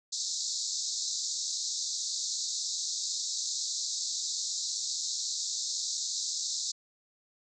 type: band-pass noise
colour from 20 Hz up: white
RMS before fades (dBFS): -34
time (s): 0.12-6.72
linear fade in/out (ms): 10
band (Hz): 3800 to 7500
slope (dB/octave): 96
effects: none